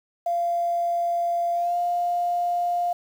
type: tone with pitch glide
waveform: sine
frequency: 690 to 702.1 Hz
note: F5 to F5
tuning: -21 to +9 cents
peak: -21 dBFS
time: 0.26-2.93 s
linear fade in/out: 5 ms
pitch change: +30 cents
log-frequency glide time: 1.53-1.78 s
effects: 8-bit